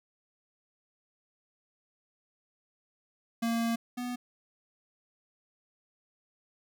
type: tone pair in turn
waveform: square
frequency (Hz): 230.8 / 246.2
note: A#3 / B3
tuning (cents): -17 / -5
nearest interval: minor second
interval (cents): 112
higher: second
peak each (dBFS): -28 / -34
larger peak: first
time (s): 3.42-3.76 / 3.97-4.16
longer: first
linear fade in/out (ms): 10
effects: none